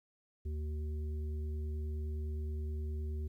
harmonic tone, 75.8 Hz, D#2, 45 cents flat, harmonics 1 / 3 / 5, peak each -35 / -51 / -50 dBFS, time 0.45-3.28 s, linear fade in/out 10 ms, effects 12-bit

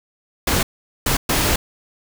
pink noise bursts at uneven times, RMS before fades -18 dBFS, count 3, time 0.47-0.63 / 1.06-1.17 / 1.29-1.56 s, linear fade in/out 5 ms, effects none

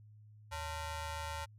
sawtooth ring-modulated tone, 485.4 Hz, B4, 30 cents flat, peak -32 dBFS, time 0.51-1.46 s, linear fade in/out 20 ms, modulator 407 Hz, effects added 106 Hz sine -55 dBFS peak until 1.58 s + low-pass 12000 Hz 12 dB/octave

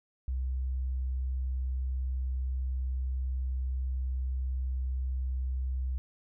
sine tone, 64.4 Hz, C2, 27 cents flat, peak -29 dBFS, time 0.28-5.98 s, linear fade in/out 0 ms, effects none

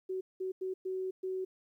sine tone bursts at uneven times, 375.1 Hz, F#4, 24 cents sharp, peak -33 dBFS, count 5, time 0.09-0.21 / 0.4-0.52 / 0.61-0.74 / 0.85-1.11 / 1.23-1.45 s, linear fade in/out 10 ms, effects 12-bit

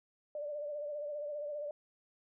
sine tone with vibrato, 589 Hz, D5, 5 cents sharp, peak -37 dBFS, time 0.35-1.71 s, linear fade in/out 2 ms, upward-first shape sine, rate 15 Hz, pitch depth 47 cents each way, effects none

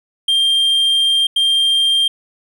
triangle tone bursts at uneven times, 3187 Hz, G7, 28 cents sharp, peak -10 dBFS, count 2, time 0.28-1.27 / 1.36-2.08 s, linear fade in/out 5 ms, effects none

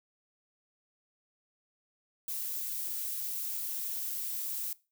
violet noise, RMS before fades -36 dBFS, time 2.28-4.73 s, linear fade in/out 2 ms, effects noise-tail reverb RT60 0.3 s tail -21 dB re dry

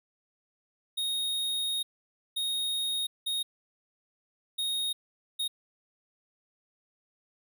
square tone bursts at uneven times, 3729 Hz, A#7, in tune, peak -29 dBFS, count 5, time 0.97-1.83 / 2.36-3.07 / 3.26-3.43 / 4.58-4.93 / 5.39-5.48 s, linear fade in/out 10 ms, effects none

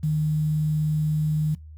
sine tone with quantisation, 153.5 Hz, D#3, 23 cents flat, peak -20 dBFS, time 0.03-1.55 s, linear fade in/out 10 ms, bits 8, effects noise-tail reverb RT60 0.2 s tail -22 dB re dry + added 77 Hz sine -40 dBFS peak until 1.77 s

